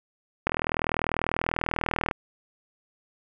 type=click train; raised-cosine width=0.5 ms; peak=-10 dBFS; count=67; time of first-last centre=0.47-2.112 s; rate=40.2 Hz; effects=none